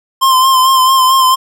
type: tone with vibrato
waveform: square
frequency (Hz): 1046.5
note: C6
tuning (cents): 0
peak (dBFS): -7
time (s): 0.21-1.36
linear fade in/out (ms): 20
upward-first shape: sine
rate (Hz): 4.5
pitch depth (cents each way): 36
effects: none